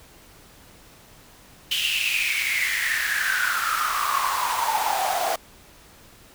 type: noise with high-pass filter sweep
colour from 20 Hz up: pink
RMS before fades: -24 dBFS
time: 1.71-5.36 s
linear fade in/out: 5 ms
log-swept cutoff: 3000 to 680 Hz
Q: 9.4
effects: pink hiss -50 dBFS RMS until 6.34 s